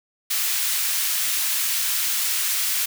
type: high-pass noise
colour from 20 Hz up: white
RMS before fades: -23 dBFS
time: 0.3-2.86 s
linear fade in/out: 10 ms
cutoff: 1600 Hz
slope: 12 dB/octave
effects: none